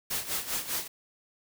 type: noise with tremolo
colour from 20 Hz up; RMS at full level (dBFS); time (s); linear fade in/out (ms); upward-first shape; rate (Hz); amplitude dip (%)
white; -30; 0.1-0.88; 10; sine; 5; 75
effects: none